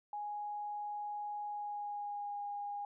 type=tone with pitch glide; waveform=sine; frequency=830 to 816.7 Hz; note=G#5 to G#5; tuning=-1 to -29 cents; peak=-38 dBFS; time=0.13-2.85 s; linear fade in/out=2 ms; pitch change=-28 cents; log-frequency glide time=1.46-2.42 s; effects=none